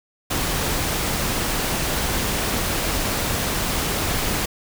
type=noise; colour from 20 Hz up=pink; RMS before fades=-23 dBFS; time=0.3-4.46 s; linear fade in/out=10 ms; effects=none